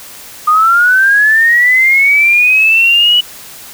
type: linear sweep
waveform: sine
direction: up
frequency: 1210 to 2960 Hz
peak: -5 dBFS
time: 0.47-3.21 s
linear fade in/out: 10 ms
effects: white hiss -32 dBFS RMS until 3.73 s